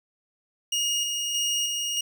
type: tone with tremolo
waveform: 25% pulse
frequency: 2862 Hz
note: F7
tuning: 42 cents sharp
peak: -20 dBFS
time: 0.72-2.01 s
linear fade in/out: 5 ms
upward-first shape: square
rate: 1.6 Hz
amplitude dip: 30%
effects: none